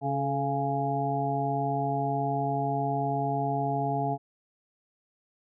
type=harmonic tone with a mistuned harmonic; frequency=138.59 Hz; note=C#3; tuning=in tune; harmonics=1 / 2 / 3 / 5 / 6; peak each=-31 / -34 / -35 / -30 / -32 dBFS; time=0.01-4.18 s; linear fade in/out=50 ms; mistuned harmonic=3; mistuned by=+45 cents; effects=none